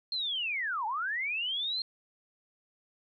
sine linear two-way sweep, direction down then up, 4242 to 822 to 4242 Hz, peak -30 dBFS, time 0.12-1.82 s, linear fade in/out 2 ms, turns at 0.86 s, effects none

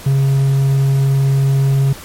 triangle tone, 136.5 Hz, C#3, 26 cents flat, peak -8 dBFS, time 0.06-1.93 s, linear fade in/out 5 ms, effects pink hiss -34 dBFS RMS until 2.04 s + MP3 64 kbps

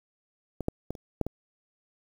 clicks, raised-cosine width 2 ms, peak -19 / -13 / -19 / -30 / -12 / -19 dBFS, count 6, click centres 0.607 / 0.684 / 0.906 / 0.952 / 1.213 / 1.266 s, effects 8-bit

